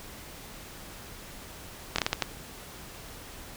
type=slowing click train; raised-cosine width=0.2 ms; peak=-7 dBFS; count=6; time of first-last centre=1.96-2.223 s; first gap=24 ms; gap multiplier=1.4; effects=pink hiss -45 dBFS RMS until 3.56 s